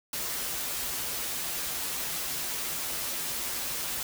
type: noise with comb filter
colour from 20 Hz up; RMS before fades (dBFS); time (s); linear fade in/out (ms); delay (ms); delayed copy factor
white; -33; 0.13-4.03; 2; 9.7; -0.65
effects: none